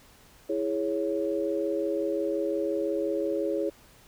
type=chord; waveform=sine; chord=C# minor; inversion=first; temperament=equal; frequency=329.6 / 415.3 / 554.4 Hz; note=E4 / G#4 / C#5; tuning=0 / 0 / 0 cents; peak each=-30 dBFS; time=0.49-3.7 s; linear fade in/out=10 ms; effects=pink hiss -56 dBFS RMS until 4.07 s